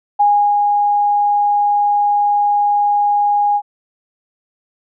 sine tone with ADSR envelope, 822 Hz, G#5, 18 cents flat, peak -8 dBFS, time 0.19-3.62 s, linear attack 15 ms, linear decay 340 ms, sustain -3 dB, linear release 62 ms, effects none

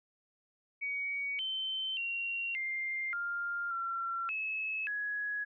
sine tone with pitch steps, 2251 / 3085 / 2751 / 2104 / 1400 / 1361 / 2589 / 1675 Hz, C#7 / G7 / F7 / C7 / F6 / F6 / E7 / G#6, +26 / -28 / -27 / +9 / +4 / -45 / -32 / +14 cents, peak -33 dBFS, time 0.81-5.45 s, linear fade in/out 20 ms, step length 580 ms, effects none

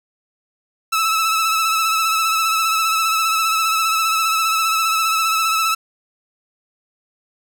sawtooth tone with vibrato, 1309 Hz, E6, 13 cents flat, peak -12 dBFS, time 0.92-5.75 s, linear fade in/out 10 ms, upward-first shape sine, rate 15 Hz, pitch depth 32 cents each way, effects none

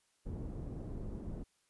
pink low-pass noise, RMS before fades -42 dBFS, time 0.25-1.44 s, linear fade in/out 20 ms, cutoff 330 Hz, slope 12 dB/octave, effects white hiss -75 dBFS RMS until 1.69 s + resampled to 24000 Hz

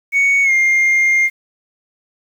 sine tone with pitch glide, 2227 to 2115 Hz, C#7 to C7, +7 to +18 cents, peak -8 dBFS, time 0.12-1.3 s, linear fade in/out 50 ms, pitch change -89 cents, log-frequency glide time 0.43-0.52 s, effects tanh soft clip ceiling -9 dBFS + 7-bit

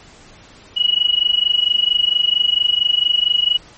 sine tone with amplitude modulation, 2918 Hz, F#7, 25 cents flat, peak -9 dBFS, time 0.76-3.58 s, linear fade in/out 20 ms, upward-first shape sine, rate 24.4 Hz, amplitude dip 90%, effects pink hiss -44 dBFS RMS until 3.77 s + MP3 32 kbps

